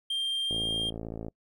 triangle tone with pitch glide, 3183 to 3201 Hz, G7 to G7, +26 to +36 cents, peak -26 dBFS, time 0.1-0.9 s, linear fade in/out 5 ms, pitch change +10 cents, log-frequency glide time 0.46-0.52 s
click train, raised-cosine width 2 ms, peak -24 dBFS, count 44, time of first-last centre 0.51-1.283 s, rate 55.6 Hz
effects noise-tail reverb RT60 0.1 s tail -26 dB re dry

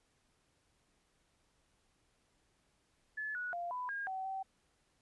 sine tone with pitch steps, 1723 / 1466 / 695 / 997 / 1622 / 760 / 769 Hz, A6 / F#6 / F5 / B5 / G#6 / F#5 / G5, -37 / -16 / -9 / +16 / -41 / +46 / -33 cents, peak -37 dBFS, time 3.17-4.43 s, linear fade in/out 10 ms, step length 180 ms, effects pink hiss -75 dBFS RMS until 5.01 s + resampled to 24000 Hz

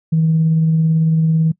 sine tone with tremolo, 160.6 Hz, E3, 45 cents flat, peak -9 dBFS, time 0.12-1.52 s, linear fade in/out 10 ms, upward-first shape triangle, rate 18 Hz, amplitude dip 25%, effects noise-tail reverb RT60 0.1 s tail -22 dB re dry + tanh soft clip ceiling -6 dBFS

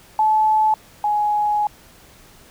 sine tone pair in turn, 865 / 836.5 Hz, A5 / G#5, -30 / +12 cents, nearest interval minor second, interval 58 cents, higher first, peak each -13 / -16 dBFS, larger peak first, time 0.19-0.74 / 1.04-1.67 s, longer second, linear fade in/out 2 ms, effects pink hiss -48 dBFS RMS until 2.5 s

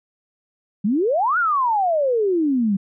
sine exponential two-way sweep, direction up then down, 188.1 to 1480 to 188.1 Hz, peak -16 dBFS, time 0.84-2.77 s, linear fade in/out 10 ms, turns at 1.38 s, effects none

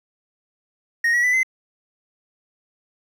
triangle tone with pitch steps, 1864.7 / 1926 / 1989.3 / 2055 Hz, A#6 / B6 / B6 / C7, 0 / -44 / +12 / -32 cents, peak -14 dBFS, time 1.04-1.432 s, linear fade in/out 5 ms, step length 98 ms, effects 9-bit

